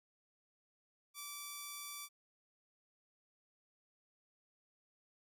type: tone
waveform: 5% pulse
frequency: 1161 Hz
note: D6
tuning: 20 cents flat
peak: -33 dBFS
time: 1.14-2.09 s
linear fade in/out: 50 ms
effects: none